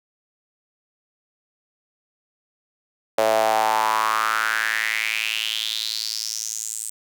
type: tone with high-pass filter sweep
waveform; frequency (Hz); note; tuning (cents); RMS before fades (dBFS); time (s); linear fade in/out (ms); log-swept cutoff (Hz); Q
sawtooth; 110; A2; 0; -23; 3.18-6.9; 5; 580 to 8400; 5.2
effects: none